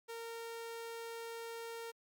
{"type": "tone", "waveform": "sawtooth", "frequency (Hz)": 460.6, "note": "A#4", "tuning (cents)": -21, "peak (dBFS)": -39, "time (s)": [0.08, 1.92], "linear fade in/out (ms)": 20, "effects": ["MP3 96 kbps"]}